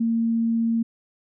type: tone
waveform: sine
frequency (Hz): 228.9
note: A#3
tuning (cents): -31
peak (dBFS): -19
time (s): 0-0.83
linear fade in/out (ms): 10
effects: none